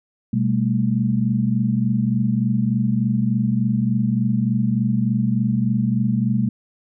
sine tone cluster, 125.4 / 199.1 / 222.5 Hz, B2 / G3 / A3, +27 / +27 / +20 cents, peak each -21 dBFS, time 0.33-6.49 s, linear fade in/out 5 ms, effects none

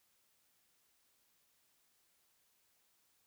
silence, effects white hiss -75 dBFS RMS until 3.26 s

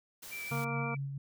white noise, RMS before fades -47 dBFS, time 0.22-0.65 s, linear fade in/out 10 ms
sine tone with vibrato, 2332 Hz, D7, 13 cents flat, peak -39 dBFS, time 0.31-0.97 s, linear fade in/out 20 ms, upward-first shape sine, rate 5.8 Hz, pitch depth 13 cents each way
harmonic tone, 233.1 Hz, A#3, in tune, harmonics 1 / 2 / 3 / 4 / 5 / 6, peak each -40 / -41 / -43 / -43 / -42 / -44 dBFS, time 0.51-0.95 s, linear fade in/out 10 ms
sine tone with tremolo, 138.59 Hz, C#3, in tune, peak -33 dBFS, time 0.51-1.18 s, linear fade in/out 5 ms, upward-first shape sine, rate 4.5 Hz, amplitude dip 40%
effects none

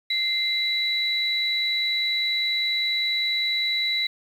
sine tone pair together, 2085 / 3940 Hz, C7 / B7, -7 / -5 cents, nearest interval major seventh, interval 1102 cents, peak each -26 / -23 dBFS, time 0.1-4.07 s, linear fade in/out 5 ms, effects 8-bit

